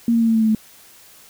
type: tone with pitch steps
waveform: sine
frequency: 233.1 / 230.4 / 227.8 / 225.2 / 222.6 / 220 / 217.5 Hz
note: A#3 / A#3 / A#3 / A3 / A3 / A3 / A3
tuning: 0 / -20 / -40 / +40 / +20 / 0 / -20 cents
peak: -13 dBFS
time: 0.08-0.549 s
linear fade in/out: 2 ms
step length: 67 ms
effects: white hiss -47 dBFS RMS until 1.29 s